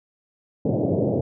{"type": "band-pass noise", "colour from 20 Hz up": "pink", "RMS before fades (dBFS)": -22, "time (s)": [0.65, 1.21], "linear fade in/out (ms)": 5, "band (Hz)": [100, 650], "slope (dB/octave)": 48, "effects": []}